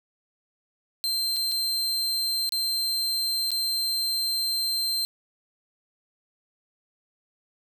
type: tone with dropouts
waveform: 40% pulse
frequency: 4136 Hz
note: C8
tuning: 21 cents flat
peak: -23 dBFS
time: 1.04-5.05 s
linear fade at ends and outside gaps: 0 ms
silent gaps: 1.362-1.366 / 1.515-1.519 / 2.492-2.522 / 3.506-3.516 s
effects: none